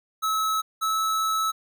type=tone pair in turn; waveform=square; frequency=1295 / 1302.4 Hz; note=E6 / E6; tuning=-31 / -21 cents; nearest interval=unison; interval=10 cents; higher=second; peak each=-23 dBFS; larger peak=neither; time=0.22-0.62 / 0.81-1.52 s; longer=second; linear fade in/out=20 ms; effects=none